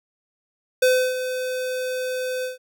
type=tone with ADSR envelope; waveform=square; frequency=509 Hz; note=C5; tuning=48 cents flat; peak=-14 dBFS; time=0.82-2.58 s; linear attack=7 ms; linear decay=310 ms; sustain=-11 dB; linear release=140 ms; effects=none